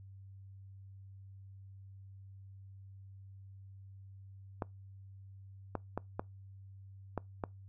clicks, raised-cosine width 1 ms, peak -21 dBFS, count 6, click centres 4.622 / 5.753 / 5.976 / 6.195 / 7.177 / 7.438 s, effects noise-tail reverb RT60 0.2 s tail -24 dB re dry + added 97 Hz sine -50 dBFS peak until 7.68 s

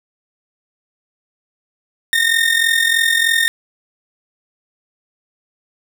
30% pulse tone with amplitude modulation, 1831 Hz, A#6, 32 cents flat, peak -7 dBFS, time 2.13-3.48 s, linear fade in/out 0 ms, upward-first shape sine, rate 43.2 Hz, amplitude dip 65%, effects none

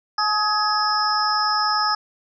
sine tone cluster, 848 / 1265 / 1675 / 5080 / 5350 Hz, G#5 / D#6 / G#6 / D#8 / E8, +36 / +28 / +14 / +35 / +25 cents, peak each -24 / -21 / -28 / -26 / -27 dBFS, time 0.18-1.95 s, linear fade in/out 5 ms, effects none

